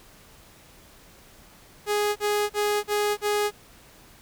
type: tone bursts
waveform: sawtooth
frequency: 415.3 Hz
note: G#4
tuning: in tune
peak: -18 dBFS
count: 5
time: 1.86-3.512 s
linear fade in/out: 50 ms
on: 300 ms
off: 38 ms
effects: pink hiss -52 dBFS RMS until 4.21 s

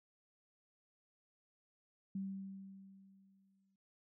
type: tone with exponential decay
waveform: sine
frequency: 193.8 Hz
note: G3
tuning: 20 cents flat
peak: -37 dBFS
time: 2.15-3.76 s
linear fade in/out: 5 ms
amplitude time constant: 350 ms
effects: none

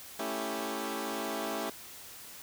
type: chord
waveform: 15% pulse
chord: A dominant seventh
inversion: none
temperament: equal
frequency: 220 / 277.2 / 329.6 / 392 Hz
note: A3 / C#4 / E4 / G4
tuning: 0 / 0 / 0 / 0 cents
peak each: -33 dBFS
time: 0.19-1.7 s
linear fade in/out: 5 ms
effects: white hiss -48 dBFS RMS until 2.42 s

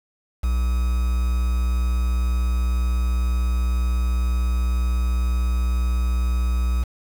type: tone with quantisation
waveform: triangle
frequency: 61 Hz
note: B1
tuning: 21 cents flat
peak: -16 dBFS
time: 0.43-6.84 s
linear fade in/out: 10 ms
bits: 6
effects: none

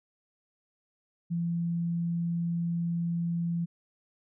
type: tone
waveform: sine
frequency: 169.9 Hz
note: F3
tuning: 47 cents flat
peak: -27 dBFS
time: 1.3-3.66 s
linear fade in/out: 20 ms
effects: none

